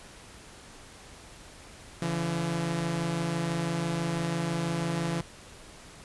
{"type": "tone pair together", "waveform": "sawtooth", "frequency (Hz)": [142.5, 168.53], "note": ["C#3", "E3"], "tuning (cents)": [48, 39], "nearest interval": "minor third", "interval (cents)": 291, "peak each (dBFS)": [-30, -25], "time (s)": [2.02, 5.21], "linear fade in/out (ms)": 2, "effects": ["pink hiss -49 dBFS RMS until 6.04 s", "resampled to 24000 Hz"]}